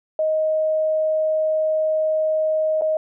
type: tone with dropouts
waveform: sine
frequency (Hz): 626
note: D#5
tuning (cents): +10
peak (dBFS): -17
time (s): 0.19-2.97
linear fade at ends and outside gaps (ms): 2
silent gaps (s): 2.812-2.819
effects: none